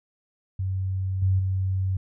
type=tone with level steps; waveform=sine; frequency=94.7 Hz; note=F#2; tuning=41 cents sharp; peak=-24 / -18 / -22 dBFS; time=0.59-1.97 s; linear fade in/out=5 ms; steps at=1.22 / 1.39 s; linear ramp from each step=5 ms; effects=none